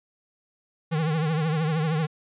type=tone with vibrato; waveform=square; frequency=157.6 Hz; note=D#3; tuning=23 cents sharp; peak=-23 dBFS; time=0.91-2.07 s; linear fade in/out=20 ms; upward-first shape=triangle; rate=13 Hz; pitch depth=110 cents each way; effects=resampled to 8000 Hz